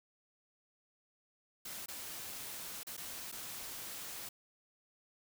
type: noise with dropouts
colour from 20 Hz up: white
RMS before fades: -45 dBFS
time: 1.65-4.29 s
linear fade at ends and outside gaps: 5 ms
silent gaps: 1.86-1.883 / 2.833-2.868 / 2.968-2.976 / 3.317-3.323 s
effects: none